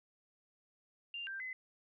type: tone with pitch steps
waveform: sine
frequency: 2791 / 1577 / 2033 Hz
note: F7 / G6 / B6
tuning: -2 / +10 / +50 cents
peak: -40 dBFS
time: 1.14-1.53 s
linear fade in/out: 2 ms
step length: 130 ms
effects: none